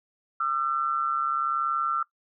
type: tone pair together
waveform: sine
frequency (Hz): 1209 / 1350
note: D6 / E6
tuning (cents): +50 / +41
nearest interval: major second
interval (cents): 191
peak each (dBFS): -29 / -25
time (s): 0.4-2.03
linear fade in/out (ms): 5
effects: noise-tail reverb RT60 0.1 s tail -19 dB re dry